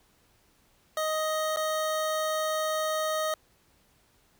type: tone with dropouts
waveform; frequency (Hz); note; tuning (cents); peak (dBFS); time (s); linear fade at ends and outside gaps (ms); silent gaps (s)
25% pulse; 625; D#5; +8; -23; 0.97-3.34; 2; 1.562-1.57
effects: pink hiss -65 dBFS RMS until 4.39 s